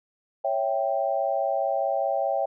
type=chord; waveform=sine; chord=C# diminished; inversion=none; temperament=equal; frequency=554.4 / 659.3 / 784 Hz; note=C#5 / E5 / G5; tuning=0 / 0 / 0 cents; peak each=-27 dBFS; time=0.44-2.46 s; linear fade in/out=10 ms; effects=none